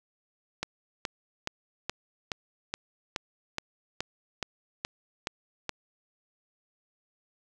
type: click train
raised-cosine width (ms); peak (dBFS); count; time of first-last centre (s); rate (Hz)
0.2; -13; 13; 0.63-5.693; 2.37
effects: none